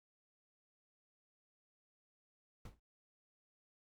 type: noise with exponential decay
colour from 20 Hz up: brown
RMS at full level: -43 dBFS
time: 2.65-2.8 s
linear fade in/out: 5 ms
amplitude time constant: 32 ms
effects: none